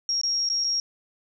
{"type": "tone with dropouts", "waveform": "sine", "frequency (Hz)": 5588, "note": "F8", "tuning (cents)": 0, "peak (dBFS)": -22, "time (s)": [0.09, 0.8], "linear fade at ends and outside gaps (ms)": 1, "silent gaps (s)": [[0.214, 0.234], [0.489, 0.499], [0.64, 0.644]], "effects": []}